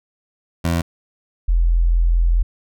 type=tone pair in turn; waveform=20% pulse / sine; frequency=84.5 / 42.4 Hz; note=E2 / E1; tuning=+43 / +50 cents; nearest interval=octave; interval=1193 cents; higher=first; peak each=-12 / -12 dBFS; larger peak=neither; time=0.64-0.82 / 1.48-2.43 s; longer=second; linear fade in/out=10 ms; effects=none